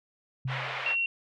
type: tone with exponential decay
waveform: sine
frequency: 130.81 Hz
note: C3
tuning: in tune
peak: -27 dBFS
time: 0.45-1.01 s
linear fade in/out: 5 ms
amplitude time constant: 120 ms
type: band-pass noise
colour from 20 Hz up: white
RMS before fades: -35 dBFS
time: 0.47-0.96 s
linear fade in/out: 50 ms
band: 520 to 2700 Hz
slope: 24 dB/octave
type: tone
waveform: sine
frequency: 2736 Hz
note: F7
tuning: 36 cents flat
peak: -25 dBFS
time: 0.86-1.06 s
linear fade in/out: 2 ms
effects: none